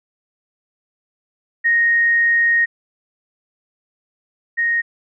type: tone pair in turn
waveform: sine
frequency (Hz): 1864.7 / 1864.7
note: A#6 / A#6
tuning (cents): 0 / 0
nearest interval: unison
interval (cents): 0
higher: neither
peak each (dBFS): -12 / -15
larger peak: first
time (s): 1.64-2.66 / 4.57-4.82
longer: first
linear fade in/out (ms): 20
effects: none